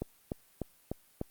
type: click train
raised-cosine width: 2 ms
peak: -20 dBFS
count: 5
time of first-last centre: 0.02-1.214 s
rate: 3.35 Hz
effects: white hiss -64 dBFS RMS until 1.3 s + Opus 32 kbps